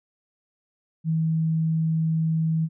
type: tone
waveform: sine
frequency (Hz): 160.8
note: E3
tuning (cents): -43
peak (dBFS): -20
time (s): 1.04-2.69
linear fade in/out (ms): 50
effects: none